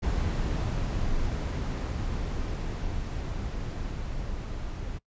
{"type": "noise with level ramp", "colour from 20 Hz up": "brown", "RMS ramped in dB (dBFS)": [-27, -35], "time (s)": [0.02, 4.99], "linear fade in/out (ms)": 20, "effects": ["noise-tail reverb RT60 0.1 s tail -20 dB re dry", "resampled to 16000 Hz"]}